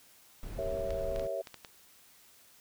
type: noise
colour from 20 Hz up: brown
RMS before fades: -40 dBFS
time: 0.43-1.27 s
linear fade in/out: 0 ms
type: chord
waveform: sine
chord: G diminished seventh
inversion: none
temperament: equal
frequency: 392 / 466.2 / 554.4 / 659.3 Hz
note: G4 / Bb4 / Db5 / Fb5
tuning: 0 / 0 / 0 / 0 cents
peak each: -42 / -42 / -36 / -36 dBFS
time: 0.58-1.42 s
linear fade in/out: 10 ms
type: clicks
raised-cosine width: 0.2 ms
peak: -27 dBFS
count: 6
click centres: 0.906 / 1.161 / 1.196 / 1.472 / 1.543 / 1.648 s
effects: white hiss -60 dBFS RMS until 2.6 s